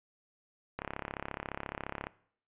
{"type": "click train", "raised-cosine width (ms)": 0.5, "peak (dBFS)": -21, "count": 45, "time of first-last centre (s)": [0.79, 2.069], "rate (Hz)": 34.4, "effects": ["noise-tail reverb RT60 0.6 s tail -20 dB re dry", "resampled to 8000 Hz"]}